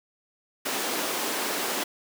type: high-pass noise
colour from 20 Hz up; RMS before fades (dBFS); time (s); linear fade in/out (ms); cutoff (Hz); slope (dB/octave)
pink; -29; 0.65-1.84; 10; 260; 24
effects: none